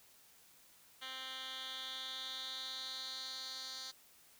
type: tone with band-pass filter sweep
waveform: 10% pulse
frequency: 261.6 Hz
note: C4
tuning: in tune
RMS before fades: -45 dBFS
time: 1.01-3.92 s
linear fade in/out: 20 ms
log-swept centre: 2900 to 4800 Hz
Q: 4.2
effects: white hiss -64 dBFS RMS until 4.39 s